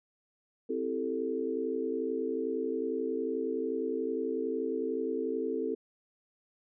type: chord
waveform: sine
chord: A minor seventh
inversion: first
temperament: equal with one note detuned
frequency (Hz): 261.6 / 329.6 / 392 / 443.1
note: C4 / E4 / G4 / A4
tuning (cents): 0 / 0 / 0 / +12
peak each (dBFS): -36 / -37 / -37 / -33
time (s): 0.69-5.75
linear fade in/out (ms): 10
effects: none